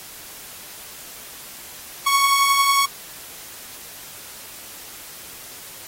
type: beating tone pair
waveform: sawtooth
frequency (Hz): 1100 / 1111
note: C#6 / C#6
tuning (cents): -14 / +4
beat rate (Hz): 11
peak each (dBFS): -20 / -12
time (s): 2.06-2.86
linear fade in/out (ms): 10
effects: white hiss -39 dBFS RMS until 5.87 s + AAC 48 kbps